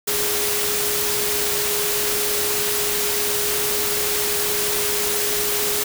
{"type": "tone in noise", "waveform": "sine", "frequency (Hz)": 415.3, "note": "G#4", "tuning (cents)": 0, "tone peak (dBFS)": -27, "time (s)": [0.07, 5.84], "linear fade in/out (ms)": 10, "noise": "white", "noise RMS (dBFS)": -22, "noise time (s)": [0.07, 5.84], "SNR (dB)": -8, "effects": []}